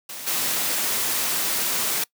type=noise with level steps; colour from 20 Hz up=white; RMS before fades=-35 / -24 dBFS; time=0.09-2.04 s; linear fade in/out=5 ms; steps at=0.26 s; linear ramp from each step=20 ms; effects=noise-tail reverb RT60 0.1 s tail -23 dB re dry + high-pass 150 Hz 12 dB/octave